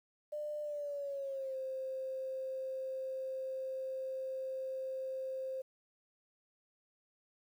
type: tone with pitch glide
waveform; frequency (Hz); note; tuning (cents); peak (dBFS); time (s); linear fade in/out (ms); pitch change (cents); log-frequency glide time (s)
sine; 597 to 525.8; D5 to C5; +28 to +8; -37; 0.32-5.62; 10; -220; 0.62-1.56
effects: 11-bit